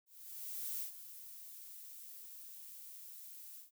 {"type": "noise with ADSR envelope", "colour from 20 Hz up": "violet", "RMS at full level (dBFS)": -40, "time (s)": [0.06, 3.71], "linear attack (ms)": 740, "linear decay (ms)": 110, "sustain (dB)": -12, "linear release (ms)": 130, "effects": []}